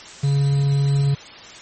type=tone with quantisation; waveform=triangle; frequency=140.1 Hz; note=C#3; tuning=19 cents sharp; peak=-13 dBFS; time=0.23-1.15 s; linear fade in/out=10 ms; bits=6; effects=white hiss -39 dBFS RMS until 1.61 s + MP3 32 kbps